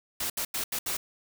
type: noise bursts at uneven times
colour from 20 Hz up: white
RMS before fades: -31 dBFS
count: 5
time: 0.2-0.3 / 0.37-0.45 / 0.54-0.64 / 0.72-0.79 / 0.86-0.97 s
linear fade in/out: 5 ms
effects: none